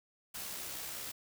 white noise with amplitude modulation, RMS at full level -41 dBFS, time 0.34-1.12 s, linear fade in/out 10 ms, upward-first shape sine, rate 65.7 Hz, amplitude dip 30%, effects none

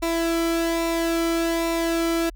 sawtooth tone with flanger, 332.9 Hz, E4, 17 cents sharp, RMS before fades -23 dBFS, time 0.02-2.3 s, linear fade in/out 10 ms, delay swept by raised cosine 0.63 to 1.13 ms, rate 1.2 Hz, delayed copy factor -0.5, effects added 43 Hz sine -38 dBFS peak until 2.35 s

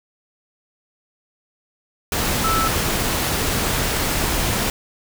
sine tone in noise, 1315 Hz, E6, 5 cents flat, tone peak -19 dBFS, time 2.44-2.68 s, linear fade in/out 2 ms, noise pink, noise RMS -21 dBFS, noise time 2.12-4.7 s, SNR -1 dB, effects none

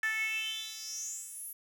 10% pulse tone with high-pass filter sweep, 438.9 Hz, A4, 4 cents flat, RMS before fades -37 dBFS, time 0.03-1.53 s, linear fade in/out 2 ms, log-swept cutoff 1700 to 12000 Hz, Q 7.7, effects none

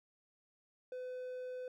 triangle tone, 505 Hz, B4, 39 cents sharp, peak -39 dBFS, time 0.92-1.68 s, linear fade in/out 2 ms, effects none

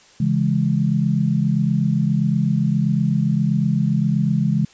sine chord, C# minor, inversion none, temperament just, 138.59 / 166.31 / 207.9 Hz, C#3 / E3 / G#3, 0 / +16 / +2 cents, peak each -20 dBFS, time 0.2-4.65 s, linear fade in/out 5 ms, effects white hiss -50 dBFS RMS until 4.73 s + resampled to 16000 Hz

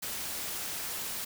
white noise with amplitude modulation, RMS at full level -35 dBFS, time 0.02-1.25 s, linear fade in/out 10 ms, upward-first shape sine, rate 246 Hz, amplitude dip 35%, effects none

